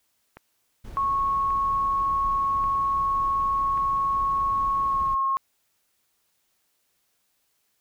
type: click train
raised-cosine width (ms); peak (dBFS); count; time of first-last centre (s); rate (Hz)
0.5; -27; 4; 0.37-3.775; 0.881
type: noise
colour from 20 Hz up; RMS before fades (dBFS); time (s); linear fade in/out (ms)
brown; -39; 0.84-5.15; 10
type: tone with pitch glide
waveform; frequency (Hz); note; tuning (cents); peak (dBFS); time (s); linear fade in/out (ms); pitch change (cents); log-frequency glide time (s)
sine; 1100 to 1080.5; C#6 to C#6; -14 to -45; -21; 0.97-5.37; 0; -31; 4.81-5.15
effects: white hiss -71 dBFS RMS until 7.8 s